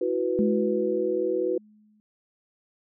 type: chord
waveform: sine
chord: E suspended second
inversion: none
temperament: equal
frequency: 329.6 / 370 / 493.9 Hz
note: E4 / F#4 / B4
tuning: 0 / 0 / 0 cents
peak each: -30 / -26 / -27 dBFS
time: 0.01-1.58 s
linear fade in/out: 5 ms
type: tone with exponential decay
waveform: sine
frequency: 212.1 Hz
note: G#3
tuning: 37 cents sharp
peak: -20 dBFS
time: 0.39-2 s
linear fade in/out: 0 ms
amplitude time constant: 350 ms
effects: none